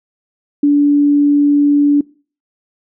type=tone; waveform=sine; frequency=289 Hz; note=D4; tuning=28 cents flat; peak=-7 dBFS; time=0.63-2.01 s; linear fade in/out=5 ms; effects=noise-tail reverb RT60 0.4 s tail -23 dB re dry